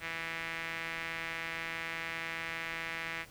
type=tone with band-pass filter; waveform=sawtooth; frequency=164.81 Hz; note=E3; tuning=in tune; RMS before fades=-39 dBFS; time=0-3.26 s; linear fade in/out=50 ms; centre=2100 Hz; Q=2.9; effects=pink hiss -56 dBFS RMS until 3.3 s